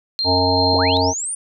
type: tone with tremolo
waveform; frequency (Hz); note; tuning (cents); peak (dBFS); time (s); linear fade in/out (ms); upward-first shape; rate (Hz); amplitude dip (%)
sine; 4186; C8; 0; -18; 0.19-0.97; 0; square; 2.6; 25
type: harmonic tone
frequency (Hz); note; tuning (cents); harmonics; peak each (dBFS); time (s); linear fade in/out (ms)
91.1; F#2; -26; 1 / 3 / 5 / 7 / 9 / 10; -22 / -22 / -22 / -22 / -22 / -22; 0.24-1.14; 50
type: linear sweep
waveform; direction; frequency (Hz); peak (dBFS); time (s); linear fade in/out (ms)
sine; up; 146.83 to 9520; -22; 0.73-1.35; 5
effects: none